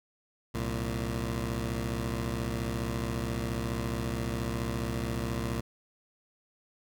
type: tone pair together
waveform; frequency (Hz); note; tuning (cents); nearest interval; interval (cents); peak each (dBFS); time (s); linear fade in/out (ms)
15% pulse; 64.5 / 114.53; C2 / A#2; -24 / -30; minor seventh; 994; -27 / -27; 0.54-5.61; 10
effects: none